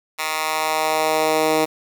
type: tone with high-pass filter sweep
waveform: 10% pulse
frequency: 156.8 Hz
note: D#3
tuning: 14 cents sharp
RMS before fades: -20 dBFS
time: 0.18-1.66 s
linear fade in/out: 20 ms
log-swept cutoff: 1400 to 340 Hz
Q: 1.2
effects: 7-bit